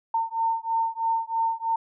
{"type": "beating tone pair", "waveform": "sine", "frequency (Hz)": [906, 909.1], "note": ["A#5", "A#5"], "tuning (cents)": [-50, -44], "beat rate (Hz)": 3.1, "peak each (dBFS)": [-26, -26], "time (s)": [0.14, 1.76], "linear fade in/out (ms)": 5, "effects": []}